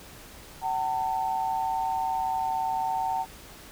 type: tone pair together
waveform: sine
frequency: 760 / 900.2 Hz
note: F#5 / A5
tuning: +46 / +39 cents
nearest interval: minor third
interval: 293 cents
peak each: -28 dBFS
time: 0.61-3.26 s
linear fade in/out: 50 ms
effects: pink hiss -47 dBFS RMS until 3.71 s